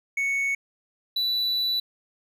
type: tone pair in turn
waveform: triangle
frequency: 2217 / 3961 Hz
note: C#7 / B7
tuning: 0 / +4 cents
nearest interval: minor seventh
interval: 1004 cents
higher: second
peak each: -21 dBFS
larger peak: neither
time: 0.17-0.55 / 1.16-1.8 s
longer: second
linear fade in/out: 5 ms
effects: none